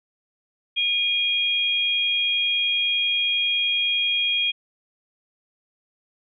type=tone pair together; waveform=sine; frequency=2439 / 3269 Hz; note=D#7 / G#7; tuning=-35 / -28 cents; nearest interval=perfect fourth; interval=507 cents; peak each=-24 / -21 dBFS; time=0.76-4.52 s; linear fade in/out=20 ms; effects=none